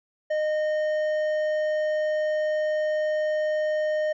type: tone with hard clipping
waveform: triangle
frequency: 614 Hz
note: D#5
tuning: 23 cents flat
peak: -24 dBFS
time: 0.3-4.13 s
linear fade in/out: 10 ms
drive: 10 dB
effects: resampled to 16000 Hz